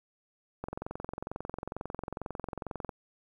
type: click train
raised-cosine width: 1 ms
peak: -22 dBFS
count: 51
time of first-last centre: 0.64-2.892 s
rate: 22.2 Hz
effects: 10-bit